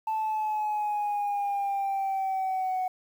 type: exponential sweep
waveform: sine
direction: down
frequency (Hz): 880 to 740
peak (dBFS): -24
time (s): 0.07-2.88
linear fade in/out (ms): 5
effects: tanh soft clip ceiling -24 dBFS + 9-bit